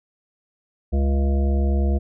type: harmonic tone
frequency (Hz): 69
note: C#2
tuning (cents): -7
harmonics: 1 / 3 / 5 / 7 / 9 / 10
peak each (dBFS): -17 / -27 / -31 / -34 / -36 / -37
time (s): 0.92-1.99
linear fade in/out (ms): 20
effects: none